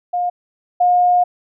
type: tone pair in turn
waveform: sine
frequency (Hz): 711 / 715.1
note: F5 / F5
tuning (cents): +31 / +41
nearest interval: unison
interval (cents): 10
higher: second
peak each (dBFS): -16 / -10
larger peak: second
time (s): 0.13-0.3 / 0.8-1.24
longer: second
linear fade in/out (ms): 10
effects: none